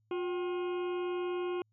harmonic tone with a mistuned harmonic, 356.8 Hz, F4, 37 cents sharp, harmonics 1 / 2 / 3 / 4 / 6 / 7 / 8 / 9, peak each -32 / -46 / -44 / -51 / -56 / -51 / -54 / -58 dBFS, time 0.11-1.62 s, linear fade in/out 2 ms, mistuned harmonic 2, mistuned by +130 cents, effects added 108 Hz sine -70 dBFS peak until 1.72 s

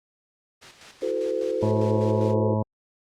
white noise with tremolo, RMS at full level -42 dBFS, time 0.61-2.35 s, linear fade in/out 20 ms, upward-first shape square, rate 5 Hz, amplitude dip 55%
sine chord, F# half-diminished seventh, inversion third, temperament equal with one note detuned, 329.6 / 370 / 440 / 512.5 Hz, E4 / F#4 / A4 / C5, 0 / 0 / 0 / -36 cents, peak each -33 / -30 / -28 / -27 dBFS, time 1.02-2.54 s, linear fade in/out 5 ms
harmonic tone, 107.6 Hz, A2, 38 cents flat, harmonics 1 / 2 / 3 / 4 / 5 / 6 / 8 / 9 / 10, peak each -24 / -27 / -35 / -35 / -30 / -35 / -36 / -35 / -47 dBFS, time 1.62-2.63 s, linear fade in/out 10 ms
effects low-pass 5000 Hz 12 dB/octave + Opus 48 kbps

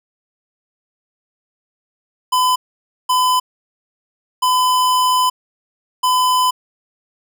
square tone bursts at uneven times, 1009 Hz, B5, 37 cents sharp, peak -13 dBFS, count 4, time 2.32-2.56 / 3.09-3.4 / 4.42-5.3 / 6.03-6.51 s, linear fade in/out 10 ms, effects none

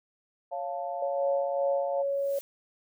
sine chord, Db augmented, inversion none, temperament equal, 554.4 / 698.5 / 880 Hz, Db5 / F5 / A5, 0 / 0 / 0 cents, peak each -36 / -33 / -39 dBFS, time 0.51-2.03 s, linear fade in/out 20 ms
sine tone, 557 Hz, C#5, 8 cents sharp, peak -26 dBFS, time 1.02-2.39 s, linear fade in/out 5 ms
blue noise with exponential growth, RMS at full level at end -43 dBFS, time 2-2.41 s, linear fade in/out 0 ms, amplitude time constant 87 ms
effects none

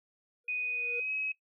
triangle tone with exponential growth, 478 Hz, A#4, 43 cents sharp, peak -35 dBFS, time 0.44-1 s, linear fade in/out 5 ms, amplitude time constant 120 ms
sine tone with pitch glide, 2489 to 2550 Hz, D#7 to D#7, 0 to +42 cents, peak -31 dBFS, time 0.48-1.32 s, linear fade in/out 5 ms, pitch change +42 cents, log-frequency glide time 0.93-1.11 s
effects noise-tail reverb RT60 0.1 s tail -17 dB re dry

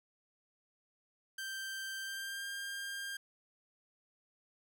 sawtooth tone with pitch glide, 1568 to 1600 Hz, G6 to G6, 0 to +35 cents, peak -36 dBFS, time 1.38-3.17 s, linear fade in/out 5 ms, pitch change +35 cents, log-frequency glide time 2.01-2.45 s, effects none

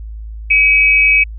sine tone pair together, 2285 / 2552 Hz, D7 / D#7, -48 / +43 cents, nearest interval major second, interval 191 cents, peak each -10 dBFS, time 0.5-1.24 s, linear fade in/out 10 ms, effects added 54 Hz sine -25 dBFS peak until 1.38 s

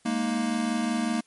square chord, Ab suspended second, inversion none, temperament equal, 207.7 / 233.1 / 311.1 Hz, Ab3 / Bb3 / Eb4, 0 / 0 / 0 cents, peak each -32 / -27 / -33 dBFS, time 0.05-1.21 s, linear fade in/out 10 ms, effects white hiss -63 dBFS RMS until 1.26 s + MP3 48 kbps

